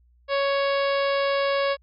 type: harmonic tone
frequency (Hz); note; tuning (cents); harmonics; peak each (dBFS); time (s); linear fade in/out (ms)
556; C#5; +5; 1 / 2 / 3 / 4 / 5 / 6 / 7 / 8 / 9; -22 / -28 / -32 / -34 / -36 / -38 / -39 / -40 / -41; 0.28-1.77; 50
effects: added 60 Hz sine -56 dBFS peak until 1.82 s